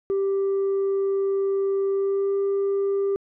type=tone with pitch glide; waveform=sine; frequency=392 to 395.9 Hz; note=G4 to G4; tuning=0 to +17 cents; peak=-18 dBFS; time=0.1-3.16 s; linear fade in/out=0 ms; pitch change=+17 cents; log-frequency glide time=1.91-2.36 s; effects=tanh soft clip ceiling -19 dBFS